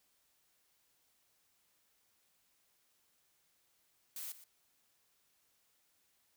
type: noise with echo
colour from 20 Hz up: blue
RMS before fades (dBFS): -44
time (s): 4.16-4.32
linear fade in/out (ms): 2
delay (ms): 120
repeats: 1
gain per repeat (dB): -14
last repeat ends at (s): 4.44
effects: white hiss -75 dBFS RMS until 6.36 s